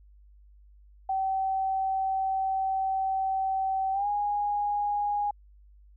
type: tone with pitch glide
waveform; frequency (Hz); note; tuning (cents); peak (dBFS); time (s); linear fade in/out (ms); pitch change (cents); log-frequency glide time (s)
sine; 768 to 823.1; G5 to G#5; -36 to -16; -25; 1.09-5.31; 5; +120; 3.92-4.07
effects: added 50 Hz sine -52 dBFS peak until 5.96 s